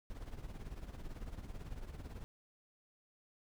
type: noise with tremolo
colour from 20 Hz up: brown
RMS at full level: -43 dBFS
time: 0.1-2.24 s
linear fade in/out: 0 ms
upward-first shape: triangle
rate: 18 Hz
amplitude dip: 75%
effects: none